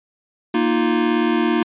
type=chord; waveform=square; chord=Bb suspended fourth; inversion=none; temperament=equal; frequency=233.1 / 311.1 / 349.2 Hz; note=Bb3 / Eb4 / F4; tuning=0 / 0 / 0 cents; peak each=-21 dBFS; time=0.54-1.63 s; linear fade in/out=5 ms; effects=resampled to 8000 Hz